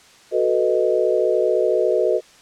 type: chord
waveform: sine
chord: B dominant seventh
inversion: second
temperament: equal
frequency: 370 / 440 / 493.9 / 622.3 Hz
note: F#4 / A4 / B4 / D#5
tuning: 0 / 0 / 0 / 0 cents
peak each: -21 dBFS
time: 0.31-2.21 s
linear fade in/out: 50 ms
effects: white hiss -49 dBFS RMS until 2.41 s + low-pass 7000 Hz 12 dB/octave